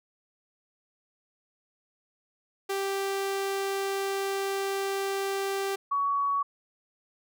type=tone pair in turn; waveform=sawtooth / sine; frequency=392 / 1124.2 Hz; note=G4 / C#6; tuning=0 / +24 cents; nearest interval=octave + tritone; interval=1824 cents; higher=second; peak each=-24 dBFS; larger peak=neither; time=2.69-5.76 / 5.91-6.43 s; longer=first; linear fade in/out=10 ms; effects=none